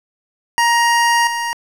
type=tone with level steps; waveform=25% pulse; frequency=940 Hz; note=A#5; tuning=14 cents sharp; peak=-8 / -15 dBFS; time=0.58-1.53 s; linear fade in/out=0 ms; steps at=1.27 s; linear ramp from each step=2 ms; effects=low-pass 11000 Hz 12 dB/octave + 7-bit